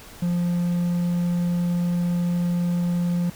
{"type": "tone", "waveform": "triangle", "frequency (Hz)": 174.61, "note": "F3", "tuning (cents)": 0, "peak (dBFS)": -18, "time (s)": [0.22, 3.3], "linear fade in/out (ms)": 5, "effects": ["pink hiss -44 dBFS RMS until 3.35 s"]}